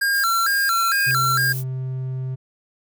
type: tone with vibrato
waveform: square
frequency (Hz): 1480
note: F#6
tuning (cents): 0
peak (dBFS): -18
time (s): 0.01-1.53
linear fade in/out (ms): 10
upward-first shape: square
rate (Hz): 2.2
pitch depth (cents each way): 150
type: noise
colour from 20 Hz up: violet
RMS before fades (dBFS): -32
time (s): 0.11-1.64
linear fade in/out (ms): 50
type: tone with exponential growth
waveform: sine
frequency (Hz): 2500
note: D#7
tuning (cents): +8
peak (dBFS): -24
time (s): 0.28-1.11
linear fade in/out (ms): 0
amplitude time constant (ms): 180
type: tone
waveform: triangle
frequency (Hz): 130.1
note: C3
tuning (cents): -9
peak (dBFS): -22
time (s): 1.06-2.36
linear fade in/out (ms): 20
effects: none